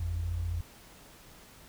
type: tone pair together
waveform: sine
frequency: 50.84 / 85.5 Hz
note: G#1 / F2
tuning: -36 / -36 cents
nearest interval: major sixth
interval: 900 cents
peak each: -36 / -30 dBFS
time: 0-0.61 s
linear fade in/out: 5 ms
effects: tanh soft clip ceiling -23 dBFS + pink hiss -54 dBFS RMS until 1.68 s